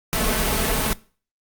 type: noise with comb filter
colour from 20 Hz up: pink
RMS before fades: -21 dBFS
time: 0.13-0.93 s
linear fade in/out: 0 ms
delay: 4.6 ms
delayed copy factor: +0.6
effects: noise-tail reverb RT60 0.4 s tail -21 dB re dry + Opus 48 kbps